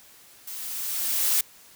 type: noise with level ramp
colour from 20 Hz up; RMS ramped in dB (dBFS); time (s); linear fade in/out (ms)
blue; -37 to -21; 0.47-1.41; 5
effects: white hiss -52 dBFS RMS until 1.75 s